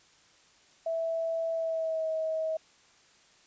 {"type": "tone with pitch glide", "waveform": "sine", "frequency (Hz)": [657, 637.6], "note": ["E5", "D#5"], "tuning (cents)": [-6, 42], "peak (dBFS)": -28, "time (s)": [0.86, 2.57], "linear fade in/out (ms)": 5, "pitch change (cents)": -52, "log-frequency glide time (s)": [1.53, 2.08], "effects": ["white hiss -61 dBFS RMS until 3.46 s", "resampled to 16000 Hz"]}